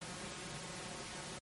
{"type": "noise with comb filter", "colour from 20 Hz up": "pink", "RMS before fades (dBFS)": -45, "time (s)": [0.01, 1.39], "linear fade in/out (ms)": 10, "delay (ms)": 5.5, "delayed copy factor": 0.65, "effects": ["high-pass 80 Hz 12 dB/octave", "MP3 48 kbps"]}